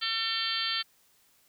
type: harmonic tone with a mistuned harmonic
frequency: 450 Hz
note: A4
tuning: 39 cents sharp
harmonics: 3 / 4 / 5 / 6 / 7 / 8 / 9 / 10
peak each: -37 / -37 / -40 / -40 / -33 / -37 / -38 / -34 dBFS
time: 0.01-0.83 s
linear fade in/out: 20 ms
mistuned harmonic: 8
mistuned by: -34 cents
effects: white hiss -65 dBFS RMS until 1.48 s